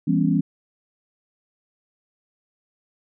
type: chord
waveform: sine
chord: C# half-diminished seventh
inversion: first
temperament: just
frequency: 166.31 / 199.57 / 249.5 / 277.2 Hz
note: E3 / G3 / B3 / C#4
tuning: +16 / +31 / +18 / 0 cents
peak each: -21 / -23 / -24 / -22 dBFS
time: 0.07-0.41 s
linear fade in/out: 10 ms
effects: none